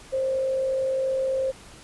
sine tone with frequency modulation, 529 Hz, C5, 19 cents sharp, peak -22 dBFS, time 0.12-1.52 s, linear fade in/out 20 ms, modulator 48.5 Hz, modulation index 0.27, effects pink hiss -47 dBFS RMS until 1.83 s + resampled to 24000 Hz

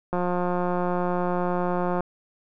click train, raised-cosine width 1 ms, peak -13 dBFS, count 335, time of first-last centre 0.13-2.006 s, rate 178 Hz, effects none

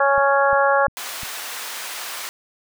harmonic tone, 277.7 Hz, C#4, 3 cents sharp, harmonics 2 / 3 / 4 / 5 / 6, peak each -18 / -20 / -21 / -22 / -23 dBFS, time 0-0.87 s, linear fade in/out 5 ms
click train, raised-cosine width 5 ms, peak -25 dBFS, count 4, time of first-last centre 0.18-1.233 s, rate 2.85 Hz
pink high-pass noise, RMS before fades -31 dBFS, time 0.97-2.29 s, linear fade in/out 0 ms, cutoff 970 Hz, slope 12 dB/octave
effects none

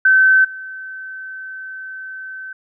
sine tone with level steps, 1535 Hz, G6, 37 cents flat, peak -8 / -28 dBFS, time 0.05-2.53 s, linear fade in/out 5 ms, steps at 0.44 s, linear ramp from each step 10 ms, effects none

